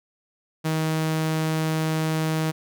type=tone; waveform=sawtooth; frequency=158.3 Hz; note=D#3; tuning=30 cents sharp; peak=-18 dBFS; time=0.64-2.52 s; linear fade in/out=20 ms; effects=none

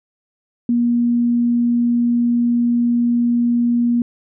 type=tone; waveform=sine; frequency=238.5 Hz; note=A#3; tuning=40 cents sharp; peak=-13 dBFS; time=0.69-4.02 s; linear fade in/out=2 ms; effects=none

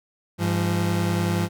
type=tone pair together; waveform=30% pulse; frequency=101.3 / 172.26 Hz; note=G#2 / F3; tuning=-43 / -23 cents; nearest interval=major sixth; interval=920 cents; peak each=-21 dBFS; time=0.38-1.49 s; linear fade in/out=50 ms; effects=none

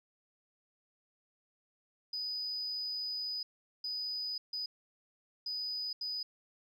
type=tone bursts at uneven times; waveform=sine; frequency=4978 Hz; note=D#8; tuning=in tune; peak=-34 dBFS; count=5; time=2.13-3.43 / 3.84-4.38 / 4.53-4.66 / 5.46-5.93 / 6.01-6.23 s; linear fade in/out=5 ms; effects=tanh soft clip ceiling -31 dBFS

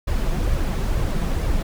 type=noise with flanger; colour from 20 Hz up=brown; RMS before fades=-21 dBFS; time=0.07-1.63 s; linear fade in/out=10 ms; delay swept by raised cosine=1.7 to 6.1 ms; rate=2.2 Hz; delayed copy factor=+0.5; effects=none

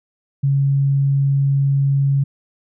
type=tone; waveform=sine; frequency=138.59 Hz; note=C#3; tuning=in tune; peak=-13 dBFS; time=0.43-2.24 s; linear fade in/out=10 ms; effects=none

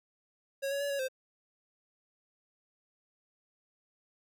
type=tone with pitch steps; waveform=square; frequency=549 / 560 / 569 / 559 / 522 Hz; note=C#5 / C#5 / C#5 / C#5 / C5; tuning=-17 / +18 / +45 / +14 / -4 cents; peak=-32 dBFS; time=0.62-1.085 s; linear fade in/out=20 ms; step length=93 ms; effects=none

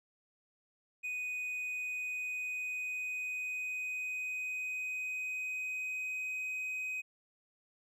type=tone with pitch glide; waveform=triangle; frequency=2490 to 2515 Hz; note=D#7 to D#7; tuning=+1 to +18 cents; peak=-34 dBFS; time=1.03-7.02 s; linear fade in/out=20 ms; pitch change=+17 cents; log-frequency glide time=1.34-6.38 s; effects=none

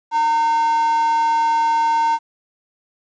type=tone with high-pass filter; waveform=square; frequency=305.1 Hz; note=D#4; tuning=34 cents flat; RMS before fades=-17 dBFS; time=0.11-2.19 s; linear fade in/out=50 ms; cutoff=950 Hz; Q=9.8; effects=resampled to 16000 Hz + 9-bit

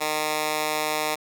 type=tone with high-pass filter; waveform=10% pulse; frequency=153.3 Hz; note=D#3; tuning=25 cents flat; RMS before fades=-26 dBFS; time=0-1.16 s; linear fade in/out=20 ms; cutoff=600 Hz; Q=0.52; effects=none

